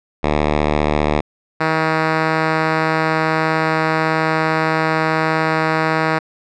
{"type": "tone pair in turn", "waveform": "5% pulse", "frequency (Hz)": [75, 158.92], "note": ["D2", "D#3"], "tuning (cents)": [37, 37], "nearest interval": "octave + minor second", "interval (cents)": 1300, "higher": "second", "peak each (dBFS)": -3, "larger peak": "neither", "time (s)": [[0.23, 1.21], [1.6, 6.19]], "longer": "second", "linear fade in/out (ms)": 10, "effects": ["low-pass 3000 Hz 12 dB/octave"]}